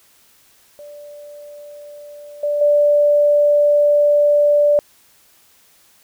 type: tone with level steps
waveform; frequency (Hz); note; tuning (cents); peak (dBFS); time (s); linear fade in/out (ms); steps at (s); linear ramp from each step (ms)
sine; 586; D5; -4; -34 / -16 / -10; 0.79-4.79; 0; 2.43 / 2.61; 5
effects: white hiss -53 dBFS RMS until 6.03 s